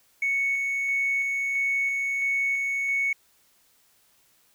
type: tone with tremolo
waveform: triangle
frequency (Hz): 2217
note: C#7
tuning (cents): 0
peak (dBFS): -19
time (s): 0.22-3.13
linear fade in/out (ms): 5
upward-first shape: square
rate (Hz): 1.5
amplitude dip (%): 30
effects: tanh soft clip ceiling -19 dBFS + white hiss -63 dBFS RMS until 4.54 s